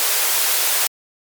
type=high-pass noise; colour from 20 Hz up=white; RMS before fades=-18 dBFS; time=0-0.87 s; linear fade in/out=0 ms; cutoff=440 Hz; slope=24 dB/octave; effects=MP3 96 kbps